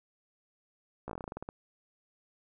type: slowing click train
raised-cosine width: 1 ms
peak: -25 dBFS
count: 13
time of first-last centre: 1.08-1.489 s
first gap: 15 ms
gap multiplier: 1.14
effects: none